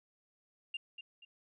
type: tone with echo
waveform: sine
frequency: 2794 Hz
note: F7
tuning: in tune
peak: -35 dBFS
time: 0.74-0.77 s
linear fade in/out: 5 ms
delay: 240 ms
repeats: 2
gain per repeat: -9 dB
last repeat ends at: 1.25 s
effects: tanh soft clip ceiling -31 dBFS